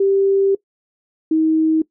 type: tone pair in turn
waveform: sine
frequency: 392 / 317.2 Hz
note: G4 / D#4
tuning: 0 / +33 cents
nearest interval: major third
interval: 367 cents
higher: first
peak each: -12 dBFS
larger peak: neither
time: 0-0.55 / 1.31-1.82 s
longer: first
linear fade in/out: 5 ms
effects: noise-tail reverb RT60 0.1 s tail -20 dB re dry